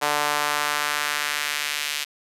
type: tone with high-pass filter sweep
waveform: sawtooth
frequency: 147.5 Hz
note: D3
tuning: 8 cents sharp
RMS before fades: -25 dBFS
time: 0.01-2.05 s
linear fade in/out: 20 ms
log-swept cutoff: 780 to 2700 Hz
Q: 1.2
effects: resampled to 32000 Hz + 7-bit